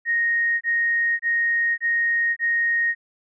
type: tone bursts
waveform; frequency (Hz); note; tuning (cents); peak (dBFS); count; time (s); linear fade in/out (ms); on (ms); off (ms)
sine; 1864.7; A#6; 0; -18; 5; 0.05-2.95; 50; 560; 25
effects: none